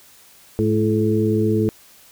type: harmonic tone with a mistuned harmonic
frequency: 107.8 Hz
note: A2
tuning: 35 cents flat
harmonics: 1 / 2 / 3 / 4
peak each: -21 / -21 / -21 / -21 dBFS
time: 0.59-1.69 s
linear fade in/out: 0 ms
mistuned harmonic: 3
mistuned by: +56 cents
effects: white hiss -49 dBFS RMS until 2.11 s